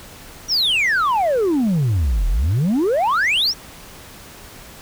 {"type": "exponential two-way sweep", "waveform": "sine", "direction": "down then up", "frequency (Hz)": [5900, 38.89, 5900], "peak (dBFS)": -12, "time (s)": [0.48, 3.54], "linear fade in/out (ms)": 50, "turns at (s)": 2.28, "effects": ["tanh soft clip ceiling -14 dBFS", "pink hiss -40 dBFS RMS until 4.81 s"]}